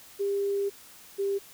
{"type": "tone pair in turn", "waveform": "sine", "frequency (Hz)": [399.5, 396.3], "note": ["G4", "G4"], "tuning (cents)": [33, 19], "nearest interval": "unison", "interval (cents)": 14, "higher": "first", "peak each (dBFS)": -25, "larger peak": "neither", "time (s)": [[0.19, 0.7], [1.18, 1.39]], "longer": "first", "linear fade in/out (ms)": 20, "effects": ["white hiss -51 dBFS RMS until 1.53 s"]}